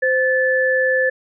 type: tone pair together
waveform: sine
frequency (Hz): 518 / 1742.3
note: C5 / A6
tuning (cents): -17 / -17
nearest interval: octave + major sixth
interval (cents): 2100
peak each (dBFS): -17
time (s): 0.02-1.1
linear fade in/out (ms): 10
effects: none